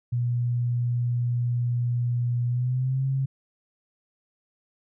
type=tone with pitch glide; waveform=sine; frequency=121 to 134.26 Hz; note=B2 to C3; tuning=-35 to +45 cents; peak=-22 dBFS; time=0.12-3.26 s; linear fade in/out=10 ms; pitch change=+180 cents; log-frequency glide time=2.47-3.05 s; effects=none

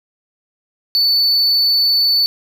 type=tone; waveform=triangle; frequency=4487 Hz; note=C#8; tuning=20 cents sharp; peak=-10 dBFS; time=0.95-2.26 s; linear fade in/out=0 ms; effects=none

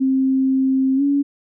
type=tone with pitch glide; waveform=sine; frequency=264.9 to 282.3 Hz; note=C4 to C#4; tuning=+22 to +32 cents; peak=-14 dBFS; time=0-1.23 s; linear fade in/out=20 ms; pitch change=+110 cents; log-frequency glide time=0.96-1.02 s; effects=none

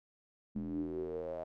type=tone with band-pass filter sweep; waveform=square; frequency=41.41 Hz; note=E1; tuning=9 cents sharp; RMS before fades=-39 dBFS; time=0.55-1.44 s; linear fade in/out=10 ms; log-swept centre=220 to 640 Hz; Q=9.2; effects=none

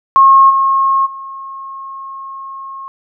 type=tone with level steps; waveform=sine; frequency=1082 Hz; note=C#6; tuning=42 cents flat; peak=-3 / -9 / -25 dBFS; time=0.16-2.88 s; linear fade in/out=0 ms; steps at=0.49 / 1.05 s; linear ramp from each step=20 ms; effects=none

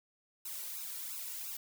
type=noise with flanger; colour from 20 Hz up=blue; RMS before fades=-42 dBFS; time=0.45-1.57 s; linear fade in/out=5 ms; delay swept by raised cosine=0.76 to 2.16 ms; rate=2.9 Hz; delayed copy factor=+0.9; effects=none

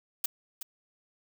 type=noise with echo; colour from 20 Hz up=blue; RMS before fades=-28 dBFS; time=0.24-0.26 s; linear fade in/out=5 ms; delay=370 ms; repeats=1; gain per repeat=-10 dB; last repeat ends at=0.63 s; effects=none

